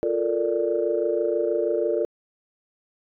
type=chord; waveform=sine; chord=Bb major seventh; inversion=second; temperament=equal; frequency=349.2 / 440 / 466.2 / 587.3 Hz; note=F4 / A4 / Bb4 / D5; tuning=0 / 0 / 0 / 0 cents; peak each=-26 dBFS; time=0.03-2.05 s; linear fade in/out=0 ms; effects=tanh soft clip ceiling -10 dBFS